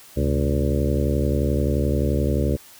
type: harmonic tone with a mistuned harmonic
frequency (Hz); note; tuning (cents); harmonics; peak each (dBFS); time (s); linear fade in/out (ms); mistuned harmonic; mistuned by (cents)
71.5; D2; -46; 1 / 2 / 3 / 4 / 5 / 6 / 7 / 8; -22 / -25 / -27 / -28 / -29 / -30 / -30 / -31; 0.16-2.57; 20; 2; -150
effects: white hiss -47 dBFS RMS until 2.79 s